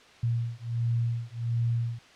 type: beating tone pair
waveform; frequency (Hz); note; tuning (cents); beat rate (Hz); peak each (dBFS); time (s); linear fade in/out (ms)
sine; 116.54 / 117.94; A#2 / A#2; 0 / +21; 1.4; -29; 0.23-1.99; 5
effects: white hiss -53 dBFS RMS until 2.15 s + low-pass 4000 Hz 12 dB/octave